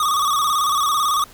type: tone with vibrato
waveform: square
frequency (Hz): 1179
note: D6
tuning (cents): +6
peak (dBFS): -17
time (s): 0-1.24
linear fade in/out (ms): 2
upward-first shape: square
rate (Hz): 18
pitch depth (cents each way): 76
effects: pink hiss -45 dBFS RMS until 1.33 s

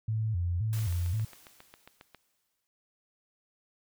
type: tone with vibrato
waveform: sine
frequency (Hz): 98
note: G2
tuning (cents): 0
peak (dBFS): -27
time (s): 0.08-1.25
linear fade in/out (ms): 5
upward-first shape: square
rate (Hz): 1.9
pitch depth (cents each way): 200
type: noise with exponential decay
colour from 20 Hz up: white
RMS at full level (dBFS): -43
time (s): 0.73-2.67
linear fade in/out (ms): 0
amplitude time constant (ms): 420
type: click train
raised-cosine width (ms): 0.3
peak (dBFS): -32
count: 11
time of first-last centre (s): 0.79-2.147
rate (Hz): 7.37
effects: none

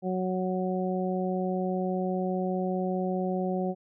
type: harmonic tone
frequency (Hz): 184.9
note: F#3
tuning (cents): -1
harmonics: 1 / 2 / 3 / 4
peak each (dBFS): -29 / -32 / -34 / -35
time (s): 0.02-3.75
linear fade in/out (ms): 50
effects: none

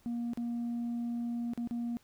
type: tone with dropouts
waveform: sine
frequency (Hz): 236.7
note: A#3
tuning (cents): +27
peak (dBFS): -30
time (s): 0.06-1.97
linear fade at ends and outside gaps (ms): 0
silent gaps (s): 0.334-0.374 / 1.535-1.576 / 1.674-1.71
effects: tanh soft clip ceiling -31 dBFS + pink hiss -66 dBFS RMS until 2.03 s

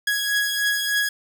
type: beating tone pair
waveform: sawtooth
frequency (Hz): 1663 / 1666.3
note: G#6 / G#6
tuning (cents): +2 / +5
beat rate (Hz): 3.3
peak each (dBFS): -18 / -23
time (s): 0.07-1.09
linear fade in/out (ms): 5
effects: none

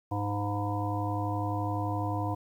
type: harmonic tone with a mistuned harmonic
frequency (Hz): 102.6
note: G#2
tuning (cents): -21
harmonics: 1 / 3 / 5 / 7 / 9 / 10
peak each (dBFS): -31 / -35 / -41 / -36 / -39 / -38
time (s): 0.11-2.35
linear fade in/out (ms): 10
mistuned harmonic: 10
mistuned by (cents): -53
effects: 10-bit

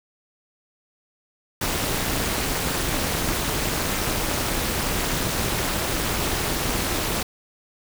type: noise with amplitude modulation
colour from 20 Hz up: pink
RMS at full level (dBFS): -21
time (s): 1.61-7.23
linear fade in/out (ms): 5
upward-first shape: sine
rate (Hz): 293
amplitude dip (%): 80
effects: none

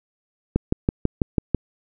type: click train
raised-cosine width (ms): 3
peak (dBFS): -5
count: 7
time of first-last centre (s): 0.56-1.547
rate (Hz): 6.08
effects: none

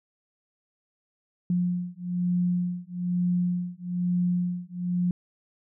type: beating tone pair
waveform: sine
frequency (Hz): 177.2 / 178.3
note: F3 / F3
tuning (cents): +25 / +36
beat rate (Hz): 1.1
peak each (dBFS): -27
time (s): 1.5-5.11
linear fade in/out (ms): 2
effects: none

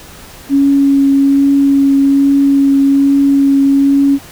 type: tone with vibrato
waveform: sine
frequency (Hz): 277.2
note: C#4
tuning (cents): 0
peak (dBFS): -6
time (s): 0.49-4.19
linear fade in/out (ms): 50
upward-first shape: triangle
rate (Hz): 1.2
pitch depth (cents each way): 12
effects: pink hiss -35 dBFS RMS until 4.31 s

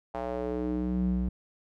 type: tone with band-pass filter sweep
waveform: square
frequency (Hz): 61.74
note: B1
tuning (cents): 0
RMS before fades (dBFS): -30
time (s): 0.14-1.29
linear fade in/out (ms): 5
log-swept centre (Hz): 750 to 130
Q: 2.6
effects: none

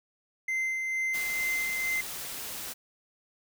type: tone with tremolo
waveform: triangle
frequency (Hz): 2075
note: C7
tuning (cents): -15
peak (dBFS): -25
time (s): 0.48-2.01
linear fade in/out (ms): 5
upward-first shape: sine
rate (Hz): 2.2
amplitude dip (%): 30
type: noise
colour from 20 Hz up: white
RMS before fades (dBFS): -38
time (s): 1.13-2.74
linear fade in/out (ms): 20
effects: none

